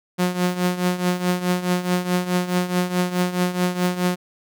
sawtooth tone with tremolo, 179.7 Hz, F3, 50 cents sharp, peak -12 dBFS, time 0.18-4.16 s, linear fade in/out 20 ms, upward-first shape triangle, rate 4.7 Hz, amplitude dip 80%, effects none

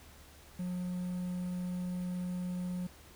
triangle tone with quantisation, 180 Hz, F#3, 47 cents flat, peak -32 dBFS, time 0.59-2.87 s, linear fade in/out 5 ms, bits 10, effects added 72 Hz sine -58 dBFS peak until 3.15 s + pink hiss -57 dBFS RMS until 3.15 s

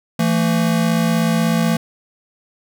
square tone pair together, 168.2 / 224.5 Hz, E3 / A3, +35 / +35 cents, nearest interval perfect fourth, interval 500 cents, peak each -18 dBFS, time 0.19-1.77 s, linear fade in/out 5 ms, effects none

